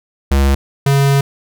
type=tone pair in turn; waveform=square; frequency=68.7 / 138.92 Hz; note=C#2 / C#3; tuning=-15 / +4 cents; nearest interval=octave; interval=1219 cents; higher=second; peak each=-10 dBFS; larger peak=neither; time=0.31-0.55 / 0.86-1.21 s; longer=second; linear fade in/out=5 ms; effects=none